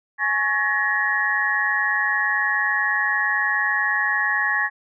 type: tone cluster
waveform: sine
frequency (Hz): 837 / 1107 / 1696 / 1887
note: G#5 / C#6 / G#6 / A#6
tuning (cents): +13 / -3 / +36 / +21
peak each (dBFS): -29 / -28 / -22 / -22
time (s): 0.18-4.7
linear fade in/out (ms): 50
effects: none